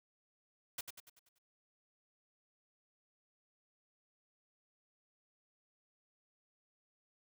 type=noise with echo; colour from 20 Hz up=white; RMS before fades=-41 dBFS; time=0.78-0.81 s; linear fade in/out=5 ms; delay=96 ms; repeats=6; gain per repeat=-6 dB; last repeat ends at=1.386 s; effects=none